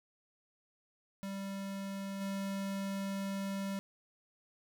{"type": "tone with level steps", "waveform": "square", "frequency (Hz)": 196, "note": "G3", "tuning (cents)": 0, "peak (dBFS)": [-39, -36], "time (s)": [1.23, 3.79], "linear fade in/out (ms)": 0, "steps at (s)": 2.2, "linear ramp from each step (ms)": 20, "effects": []}